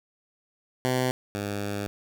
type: tone pair in turn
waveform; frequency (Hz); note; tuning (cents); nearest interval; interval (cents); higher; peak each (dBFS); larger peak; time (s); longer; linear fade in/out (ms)
10% pulse; 127.5 / 101.75; C3 / G#2; -44 / -35; major third; 391; first; -15 / -21; first; 0.85-1.11 / 1.35-1.87; second; 0
effects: none